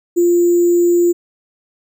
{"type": "tone with sample-and-hold", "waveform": "sine", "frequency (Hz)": 347.6, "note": "F4", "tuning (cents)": -8, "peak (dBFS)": -9, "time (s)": [0.16, 1.13], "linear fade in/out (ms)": 20, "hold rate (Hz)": 7350, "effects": []}